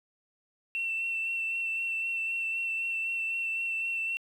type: tone with vibrato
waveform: sine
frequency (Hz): 2695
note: E7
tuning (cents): +38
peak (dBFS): -28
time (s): 0.75-4.17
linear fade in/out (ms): 0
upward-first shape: sine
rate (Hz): 3.9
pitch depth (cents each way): 18
effects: tanh soft clip ceiling -24 dBFS + 10-bit